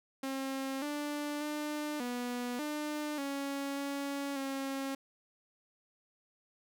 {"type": "tone with pitch steps", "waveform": "sawtooth", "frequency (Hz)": [268.5, 293.9, 299.1, 244.7, 299.6, 278.2, 280.2, 271.4], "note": ["C4", "D4", "D4", "B3", "D4", "C#4", "C#4", "C#4"], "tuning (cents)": [45, 1, 32, -16, 35, 6, 19, -36], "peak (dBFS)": -31, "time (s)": [0.23, 4.95], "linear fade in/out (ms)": 5, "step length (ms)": 590, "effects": []}